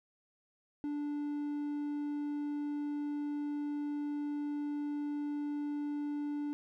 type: tone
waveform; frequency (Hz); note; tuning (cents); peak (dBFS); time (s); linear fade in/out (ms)
triangle; 292.4; D4; -7; -32; 0.84-6.53; 0
effects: none